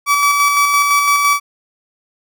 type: tone with tremolo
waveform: 30% pulse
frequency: 1148 Hz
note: D6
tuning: 40 cents flat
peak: -7 dBFS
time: 0.06-1.4 s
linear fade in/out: 50 ms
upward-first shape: square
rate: 5.9 Hz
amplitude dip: 30%
effects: none